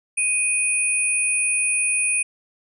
sine tone pair together, 2489 / 9397 Hz, D#7 / D9, 0 / 0 cents, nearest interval octave + major seventh, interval 2300 cents, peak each -21 dBFS, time 0.17-2.23 s, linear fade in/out 10 ms, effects none

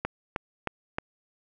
click train, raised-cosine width 0.5 ms, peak -13 dBFS, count 4, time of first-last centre 0.05-0.985 s, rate 3.21 Hz, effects none

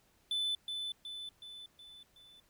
triangle tone with echo, 3507 Hz, A7, 6 cents flat, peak -30 dBFS, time 0.31-0.55 s, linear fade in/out 2 ms, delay 370 ms, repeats 5, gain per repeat -5 dB, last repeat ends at 2.4 s, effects pink hiss -70 dBFS RMS until 2.49 s

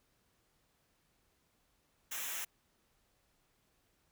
white noise with comb filter, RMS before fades -40 dBFS, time 2.11-2.45 s, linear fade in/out 10 ms, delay 0.22 ms, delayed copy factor -0.75, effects pink hiss -75 dBFS RMS until 4.11 s

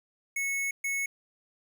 square tone bursts at uneven times, 2200 Hz, C#7, 14 cents flat, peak -29 dBFS, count 2, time 0.36-0.71 / 0.84-1.06 s, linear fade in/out 5 ms, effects 10-bit

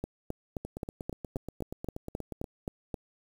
two click trains, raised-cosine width 2 ms, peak -24 / -20 dBFS, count 16 / 12, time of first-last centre 0.65-2.442 / 0.04-2.942 s, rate 8.37 / 3.79 Hz, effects 8-bit

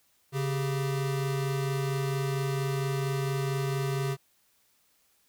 square tone pair together, 138.59 / 391.4 Hz, C#3 / G4, 0 / -3 cents, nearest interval octave + tritone, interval 1797 cents, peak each -29 / -35 dBFS, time 0.32-4.17 s, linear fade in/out 50 ms, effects white hiss -68 dBFS RMS until 5.28 s

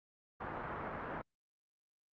white low-pass noise, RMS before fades -42 dBFS, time 0.4-1.22 s, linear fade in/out 10 ms, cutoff 1500 Hz, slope 24 dB/octave, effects Opus 32 kbps

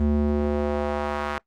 square tone with band-pass filter sweep, 73.3 Hz, D2, 3 cents flat, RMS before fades -24 dBFS, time 0-1.38 s, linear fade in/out 0 ms, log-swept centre 200 to 1300 Hz, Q 1.2, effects noise-tail reverb RT60 0.1 s tail -21 dB re dry + Opus 24 kbps

